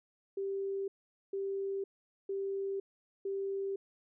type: tone bursts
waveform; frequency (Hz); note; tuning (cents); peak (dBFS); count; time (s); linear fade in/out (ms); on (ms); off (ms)
sine; 392; G4; 0; -33; 4; 0.37-3.76; 5; 510; 450
effects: none